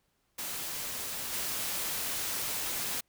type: noise with level steps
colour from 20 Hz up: white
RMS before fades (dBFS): -37 / -34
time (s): 0.38-3.01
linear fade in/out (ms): 10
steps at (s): 1.32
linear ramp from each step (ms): 20
effects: pink hiss -75 dBFS RMS until 3.08 s